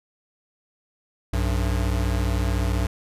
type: tone pair together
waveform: square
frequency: 60.5 / 95.94 Hz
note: B1 / G2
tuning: -35 / -37 cents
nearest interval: minor sixth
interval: 798 cents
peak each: -23 / -26 dBFS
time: 1.33-2.87 s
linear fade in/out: 5 ms
effects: resampled to 32000 Hz